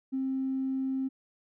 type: tone with tanh clipping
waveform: triangle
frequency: 265.1 Hz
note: C4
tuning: 23 cents sharp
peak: -28 dBFS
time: 0.12-1.09 s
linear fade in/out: 20 ms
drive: 4 dB
effects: none